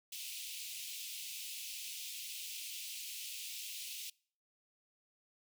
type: high-pass noise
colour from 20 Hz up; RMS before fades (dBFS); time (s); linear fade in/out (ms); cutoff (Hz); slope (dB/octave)
pink; -45; 0.12-4.1; 5; 2500; 48
effects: noise-tail reverb RT60 0.5 s tail -25 dB re dry